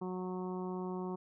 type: harmonic tone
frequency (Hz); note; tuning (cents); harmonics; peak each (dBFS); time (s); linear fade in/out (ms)
183.5; F#3; -14; 1 / 2 / 3 / 4 / 5 / 6 / 7; -39 / -40 / -54 / -49 / -48 / -50 / -62; 0.01-1.16; 10
effects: none